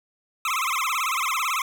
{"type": "tone with vibrato", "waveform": "25% pulse", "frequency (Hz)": 1167, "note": "D6", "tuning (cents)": -11, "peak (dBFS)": -19, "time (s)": [0.45, 1.62], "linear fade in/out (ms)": 2, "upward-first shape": "sine", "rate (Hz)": 18, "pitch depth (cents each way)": 230, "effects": []}